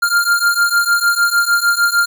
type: beating tone pair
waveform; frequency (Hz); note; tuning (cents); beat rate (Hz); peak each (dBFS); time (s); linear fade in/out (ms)
square; 1396.9 / 1403.5; F6 / F6; 0 / +8; 6.6; -15 / -16; 0.02-2.06; 10
effects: none